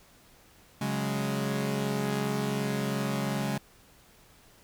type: chord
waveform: sawtooth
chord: C# suspended fourth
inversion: none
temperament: equal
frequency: 138.59 / 185 / 207.7 Hz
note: C#3 / F#3 / G#3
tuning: 0 / 0 / 0 cents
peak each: -28 / -32 / -27 dBFS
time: 0.81-3.58 s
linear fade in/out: 5 ms
effects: pink hiss -58 dBFS RMS until 4.63 s